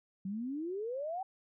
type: exponential sweep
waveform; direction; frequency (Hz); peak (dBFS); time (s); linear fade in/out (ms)
sine; up; 185 to 784; -35; 0.25-1.23; 5
effects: none